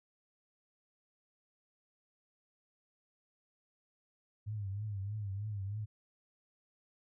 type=tone with vibrato; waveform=sine; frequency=102 Hz; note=G#2; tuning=31 cents flat; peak=-36 dBFS; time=4.46-5.86 s; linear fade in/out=20 ms; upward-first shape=triangle; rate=3.2 Hz; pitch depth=120 cents each way; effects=none